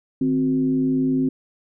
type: tone with frequency modulation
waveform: sine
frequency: 261.6 Hz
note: C4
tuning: in tune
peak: -17 dBFS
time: 0.21-1.29 s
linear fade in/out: 5 ms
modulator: 106 Hz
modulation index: 0.52
effects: none